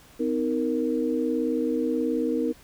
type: tone cluster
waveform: sine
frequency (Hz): 255.1 / 313.7 / 466.7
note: C4 / D#4 / A#4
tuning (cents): -44 / +14 / +2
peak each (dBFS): -27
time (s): 0.19-2.53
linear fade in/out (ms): 20
effects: pink hiss -53 dBFS RMS until 2.63 s